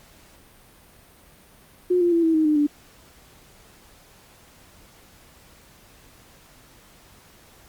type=tone with pitch steps; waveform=sine; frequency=359.9 / 347.8 / 336.2 / 324.9 / 314 / 303.5 / 293.3 Hz; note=F#4 / F4 / E4 / E4 / D#4 / D#4 / D4; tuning=-48 / -7 / +34 / -25 / +16 / -43 / -2 cents; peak=-16 dBFS; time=1.9-2.67 s; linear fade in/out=10 ms; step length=110 ms; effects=pink hiss -52 dBFS RMS until 7.68 s + Opus 48 kbps